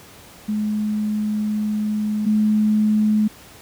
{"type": "tone pair in turn", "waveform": "sine", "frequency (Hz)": [212, 213.4], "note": ["G#3", "G#3"], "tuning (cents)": [36, 47], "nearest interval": "unison", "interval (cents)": 11, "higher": "second", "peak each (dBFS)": [-19, -14], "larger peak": "second", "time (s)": [[0.48, 2.26], [2.26, 3.28]], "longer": "first", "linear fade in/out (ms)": 10, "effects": ["pink hiss -44 dBFS RMS until 3.61 s", "high-pass 60 Hz 12 dB/octave"]}